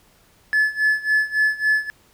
triangle tone with tremolo, 1724 Hz, A6, 36 cents flat, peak -11 dBFS, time 0.53-1.9 s, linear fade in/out 0 ms, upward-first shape sine, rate 3.6 Hz, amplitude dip 90%, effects tanh soft clip ceiling -9 dBFS + pink hiss -56 dBFS RMS until 2.13 s

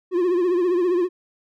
triangle tone with vibrato, 356.2 Hz, F4, 34 cents sharp, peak -15 dBFS, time 0.11-1.09 s, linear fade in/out 50 ms, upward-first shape triangle, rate 15 Hz, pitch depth 95 cents each way, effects none

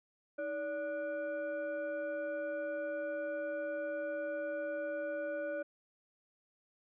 sine tone with frequency modulation, 577 Hz, D5, 31 cents flat, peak -35 dBFS, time 0.38-5.63 s, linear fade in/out 10 ms, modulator 892 Hz, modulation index 0.71, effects none

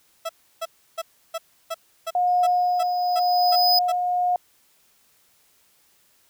30% pulse tone bursts, 659.3 Hz, E5, in tune, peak -23 dBFS, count 11, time 0.25-3.923 s, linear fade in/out 10 ms, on 43 ms, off 320 ms
sine tone with tremolo, 718 Hz, F5, 48 cents sharp, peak -16 dBFS, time 2.15-4.36 s, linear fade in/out 2 ms, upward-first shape triangle, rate 0.94 Hz, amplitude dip 45%
square tone with exponential growth, 5010 Hz, D#8, 11 cents sharp, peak -16 dBFS, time 2.27-3.79 s, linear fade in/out 5 ms, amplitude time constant 330 ms
effects white hiss -61 dBFS RMS until 6.29 s

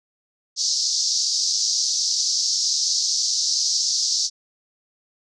white band-pass noise, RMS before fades -22 dBFS, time 0.56-4.3 s, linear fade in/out 50 ms, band 4500 to 6100 Hz, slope 48 dB/octave, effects none

